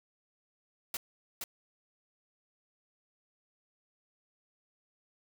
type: noise with echo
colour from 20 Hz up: white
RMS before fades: -36 dBFS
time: 0.94-0.97 s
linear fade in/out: 2 ms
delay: 470 ms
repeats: 1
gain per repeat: -3 dB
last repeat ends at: 1.44 s
effects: none